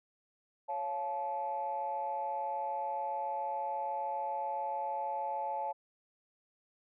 sine chord, Db augmented, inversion none, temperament just, 554.4 / 693 / 866.2 Hz, Db5 / F5 / A5, 0 / -14 / -27 cents, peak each -40 / -40 / -34 dBFS, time 0.68-5.73 s, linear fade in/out 20 ms, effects tanh soft clip ceiling -26 dBFS

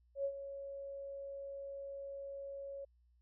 sine tone with ADSR envelope, 554.4 Hz, C#5, in tune, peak -32 dBFS, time 0.15-2.85 s, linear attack 97 ms, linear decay 69 ms, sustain -11 dB, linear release 8 ms, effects added 60 Hz sine -67 dBFS peak until 3.21 s

